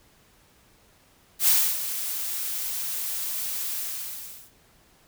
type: noise with ADSR envelope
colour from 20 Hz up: blue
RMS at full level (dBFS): -18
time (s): 1.39-4.52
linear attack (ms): 86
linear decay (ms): 290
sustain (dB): -12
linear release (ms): 780
effects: pink hiss -59 dBFS RMS until 5.07 s